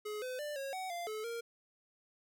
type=tone with pitch steps; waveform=square; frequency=422.3 / 508 / 592 / 546 / 750 / 693 / 431.7 / 465.8 Hz; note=G#4 / B4 / D5 / C#5 / F#5 / F5 / A4 / A#4; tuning=+29 / +49 / +14 / -26 / +23 / -14 / -33 / -1 cents; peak=-39 dBFS; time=0.05-1.41 s; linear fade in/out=10 ms; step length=170 ms; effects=none